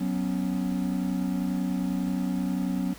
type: chord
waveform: triangle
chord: F# suspended fourth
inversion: none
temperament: equal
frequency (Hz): 185 / 246.9 / 277.2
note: F#3 / B3 / C#4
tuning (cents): 0 / 0 / 0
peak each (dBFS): -26 / -29 / -29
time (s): 0-2.94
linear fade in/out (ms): 10
effects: added 60 Hz sine -53 dBFS peak until 2.98 s + pink hiss -47 dBFS RMS until 2.98 s